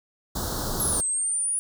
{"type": "band-stop noise", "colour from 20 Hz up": "pink", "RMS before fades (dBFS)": -29, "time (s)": [0.35, 1.01], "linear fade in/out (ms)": 10, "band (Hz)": [1500, 3700], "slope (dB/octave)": 48}
{"type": "exponential two-way sweep", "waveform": "sine", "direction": "down then up", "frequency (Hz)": [11440, 8200, 9820], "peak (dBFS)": -23, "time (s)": [0.8, 1.59], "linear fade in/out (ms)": 0, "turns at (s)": 1.05}
{"effects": []}